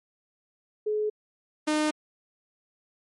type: tone pair in turn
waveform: sine / sawtooth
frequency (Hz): 425 / 305.1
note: G#4 / D#4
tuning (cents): +40 / -34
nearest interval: tritone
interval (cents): 574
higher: first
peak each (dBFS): -24 / -19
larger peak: second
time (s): 0.86-1.1 / 1.67-1.91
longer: neither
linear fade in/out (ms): 10
effects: MP3 48 kbps